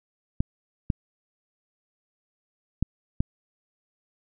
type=clicks; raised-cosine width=5 ms; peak=-10 dBFS; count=4; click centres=0.405 / 0.902 / 2.826 / 3.205 s; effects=none

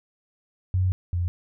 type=tone pair in turn; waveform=sine; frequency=92.5 / 87.66 Hz; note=F#2 / F2; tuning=0 / +7 cents; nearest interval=minor second; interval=93 cents; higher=first; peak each=-19 / -22 dBFS; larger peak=first; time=0.74-0.92 / 1.13-1.28 s; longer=first; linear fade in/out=0 ms; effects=none

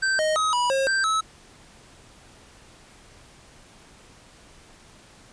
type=tone with pitch steps; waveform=square; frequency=1556 / 622 / 1267 / 976 / 538 / 1569 / 1297 Hz; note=G6 / D#5 / D#6 / B5 / C5 / G6 / E6; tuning=-13 / -1 / +31 / -21 / +48 / +1 / -28 cents; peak=-21 dBFS; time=0.02-1.21 s; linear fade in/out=10 ms; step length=170 ms; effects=pink hiss -51 dBFS RMS until 5.32 s + resampled to 22050 Hz

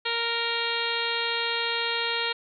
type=harmonic tone; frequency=465.7 Hz; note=A#4; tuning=2 cents flat; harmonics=1 / 2 / 3 / 4 / 5 / 6 / 7 / 8 / 9; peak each=-34 / -34 / -34 / -34 / -34 / -34 / -34 / -34 / -34 dBFS; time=0.05-2.33 s; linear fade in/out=10 ms; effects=none

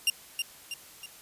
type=tone with echo; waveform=sawtooth; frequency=2794 Hz; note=F7; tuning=in tune; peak=-18 dBFS; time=0.07-0.1 s; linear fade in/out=2 ms; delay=320 ms; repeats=3; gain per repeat=-6 dB; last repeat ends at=1.06 s; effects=white hiss -51 dBFS RMS until 1.21 s + resampled to 32000 Hz

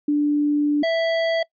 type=tone pair in turn; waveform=sine / square; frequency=293.7 / 659.3 Hz; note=D4 / E5; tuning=0 / 0 cents; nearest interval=octave + major second; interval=1400 cents; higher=second; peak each=-16 / -19 dBFS; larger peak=first; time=0.08-0.83 / 0.83-1.43 s; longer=first; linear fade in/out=5 ms; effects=noise-tail reverb RT60 0.1 s tail -23 dB re dry + resampled to 11025 Hz

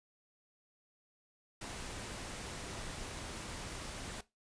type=noise; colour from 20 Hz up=pink; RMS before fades=-44 dBFS; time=1.61-4.21 s; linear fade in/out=5 ms; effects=noise-tail reverb RT60 0.2 s tail -17 dB re dry + resampled to 22050 Hz

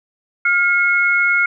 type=tone pair together; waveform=sine; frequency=1409.9 / 2178 Hz; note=F6 / C#7; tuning=+16 / -31 cents; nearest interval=minor sixth; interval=753 cents; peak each=-15 dBFS; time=0.45-1.46 s; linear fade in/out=5 ms; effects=none

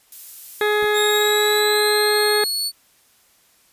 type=noise; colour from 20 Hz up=violet; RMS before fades=-35 dBFS; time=0.12-1.6 s; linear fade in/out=2 ms
type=harmonic tone; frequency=420 Hz; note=G#4; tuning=19 cents sharp; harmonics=1 / 2 / 3 / 4 / 5 / 6 / 8 / 9 / 10; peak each=-18 / -26 / -28 / -23 / -29 / -36 / -34 / -31 / -42 dBFS; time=0.61-2.44 s; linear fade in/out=2 ms
type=clicks; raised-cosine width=2 ms; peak=-24 dBFS; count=2; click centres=0.827 / 0.842 s
type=linear sweep; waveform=sawtooth; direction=up; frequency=3681 to 4460 Hz; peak=-18 dBFS; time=0.93-2.72 s; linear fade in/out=50 ms
effects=white hiss -57 dBFS RMS until 3.72 s + resampled to 32000 Hz

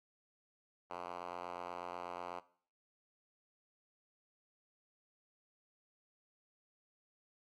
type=tone with band-pass filter; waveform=5% pulse; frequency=88.2 Hz; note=F2; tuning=18 cents sharp; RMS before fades=-45 dBFS; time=0.9-2.4 s; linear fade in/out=10 ms; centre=1000 Hz; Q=1.1; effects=noise-tail reverb RT60 0.5 s tail -19 dB re dry + Opus 48 kbps

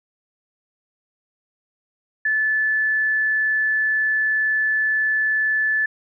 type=tone; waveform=sine; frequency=1739 Hz; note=A6; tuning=21 cents flat; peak=-17 dBFS; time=2.25-5.86 s; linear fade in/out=5 ms; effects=none

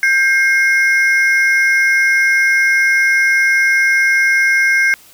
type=ring-modulated tone; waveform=triangle; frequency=1865 Hz; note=A#6; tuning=in tune; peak=-5 dBFS; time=0.03-4.94 s; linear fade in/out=0 ms; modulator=280 Hz; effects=white hiss -44 dBFS RMS until 5.13 s

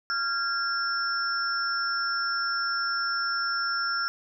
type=tone cluster; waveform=sine; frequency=1385 / 1634 / 5380 Hz; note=F6 / G#6 / E8; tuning=-15 / -29 / +34 cents; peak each=-27 / -34 / -31 dBFS; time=0.1-4.08 s; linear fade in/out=0 ms; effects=none

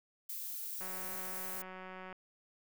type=noise; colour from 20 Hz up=violet; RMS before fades=-42 dBFS; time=0.29-1.62 s; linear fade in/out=5 ms
type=click train; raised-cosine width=0.5 ms; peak=-33 dBFS; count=246; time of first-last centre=0.81-2.127 s; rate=186 Hz
effects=none

